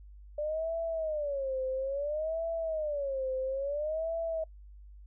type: tone with vibrato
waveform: sine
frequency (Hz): 587.3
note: D5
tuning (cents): 0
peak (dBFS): -30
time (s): 0.38-4.44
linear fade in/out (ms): 5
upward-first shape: sine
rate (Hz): 0.59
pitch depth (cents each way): 210
effects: noise-tail reverb RT60 0.1 s tail -25 dB re dry + added 50 Hz sine -48 dBFS peak until 5.06 s